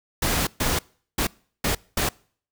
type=noise bursts at uneven times; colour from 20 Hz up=pink; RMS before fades=-23 dBFS; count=5; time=0.22-0.47 / 0.6-0.79 / 1.18-1.27 / 1.64-1.75 / 1.97-2.09 s; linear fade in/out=5 ms; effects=noise-tail reverb RT60 0.5 s tail -25 dB re dry